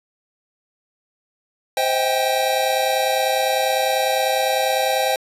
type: tone cluster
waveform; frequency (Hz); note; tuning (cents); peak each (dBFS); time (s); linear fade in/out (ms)
square; 522 / 638 / 769 / 799 / 3919; C5 / D#5 / G5 / G5 / B7; -4 / +43 / -33 / +33 / -14; -23 / -25 / -27 / -23 / -29; 1.77-5.16; 2
effects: resampled to 32000 Hz + 8-bit